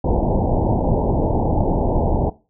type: low-pass noise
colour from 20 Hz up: pink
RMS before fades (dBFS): -18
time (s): 0.04-2.3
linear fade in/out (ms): 5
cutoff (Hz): 920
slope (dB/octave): 96
effects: noise-tail reverb RT60 0.3 s tail -19 dB re dry